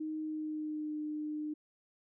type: tone with pitch glide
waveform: sine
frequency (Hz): 311.1 to 302.9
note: D#4 to D#4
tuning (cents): 0 to -46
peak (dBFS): -35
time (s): 0-1.54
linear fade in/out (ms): 10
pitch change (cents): -46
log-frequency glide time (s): 0.2-0.97
effects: none